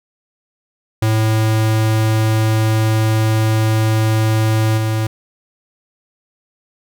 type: tone with level steps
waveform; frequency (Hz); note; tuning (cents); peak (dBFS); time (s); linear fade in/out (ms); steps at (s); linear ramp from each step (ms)
square; 109.9; A2; -2; -13 / -16; 1.02-5.07; 5; 4.77; 10
effects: none